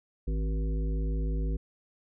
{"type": "harmonic tone with a mistuned harmonic", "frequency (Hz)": 53, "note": "G#1", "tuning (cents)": 36, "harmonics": [1, 3, 5, 7, 9], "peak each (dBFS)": [-27, -37, -41, -44, -46], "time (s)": [0.27, 1.57], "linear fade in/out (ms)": 10, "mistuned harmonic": 7, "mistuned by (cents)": 37, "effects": []}